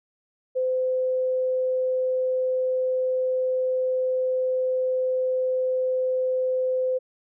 sine tone, 513 Hz, C5, 34 cents flat, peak -21 dBFS, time 0.55-6.99 s, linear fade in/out 20 ms, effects none

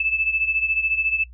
sine beating tone pair, 2622 / 2636 Hz, E7 / E7, -10 / -1 cents, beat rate 14 Hz, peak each -20 / -25 dBFS, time 0-1.24 s, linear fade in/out 5 ms, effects noise-tail reverb RT60 0.1 s tail -21 dB re dry + added 60 Hz sine -40 dBFS peak until 1.33 s

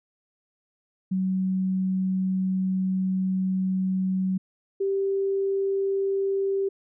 sine tone pair in turn, 187.9 / 391.4 Hz, F#3 / G4, +27 / -3 cents, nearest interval octave + minor second, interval 1270 cents, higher second, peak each -22 dBFS, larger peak neither, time 1.11-4.38 / 4.8-6.69 s, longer first, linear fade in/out 10 ms, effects none

